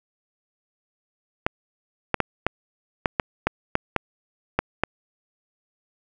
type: clicks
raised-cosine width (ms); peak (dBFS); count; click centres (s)
0.5; -4; 11; 1.465 / 2.143 / 2.203 / 2.466 / 3.058 / 3.198 / 3.47 / 3.754 / 3.963 / 4.59 / 4.836
effects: none